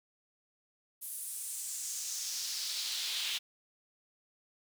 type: noise with high-pass filter sweep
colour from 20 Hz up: brown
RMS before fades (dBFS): -38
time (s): 1.01-3.39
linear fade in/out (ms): 20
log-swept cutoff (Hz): 11000 to 3200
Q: 2.5
effects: none